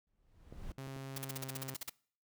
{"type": "noise with exponential growth", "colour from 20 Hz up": "brown", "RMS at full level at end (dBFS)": -41, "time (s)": [0.07, 0.72], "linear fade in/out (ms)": 2, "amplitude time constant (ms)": 140}
{"type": "clicks", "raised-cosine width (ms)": 2, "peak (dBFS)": -37, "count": 3, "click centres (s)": [0.525, 0.873, 0.964]}
{"type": "tone with pitch glide", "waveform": "sawtooth", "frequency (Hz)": [134.9, 132.97], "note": ["C#3", "C3"], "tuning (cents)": [-47, 28], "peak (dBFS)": -39, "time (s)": [0.78, 1.74], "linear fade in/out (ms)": 0, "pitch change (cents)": -25, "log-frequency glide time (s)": [1.28, 1.37]}
{"type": "noise bursts", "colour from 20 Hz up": "white", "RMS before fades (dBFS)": -41, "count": 12, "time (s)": [1.16, 1.897], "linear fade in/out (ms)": 5, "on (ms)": 22, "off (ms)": 43}
{"effects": ["noise-tail reverb RT60 0.5 s tail -23 dB re dry"]}